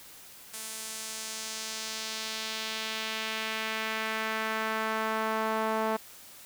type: tone with band-pass filter sweep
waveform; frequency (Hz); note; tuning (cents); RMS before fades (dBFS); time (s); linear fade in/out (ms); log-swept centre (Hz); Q
sawtooth; 220; A3; 0; -33; 0.53-5.97; 10; 10000 to 850; 1.2
effects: white hiss -50 dBFS RMS until 6.45 s